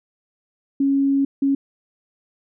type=tone bursts at uneven times; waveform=sine; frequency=275.8 Hz; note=C#4; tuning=9 cents flat; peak=-15 dBFS; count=2; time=0.8-1.25 / 1.42-1.55 s; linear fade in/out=5 ms; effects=none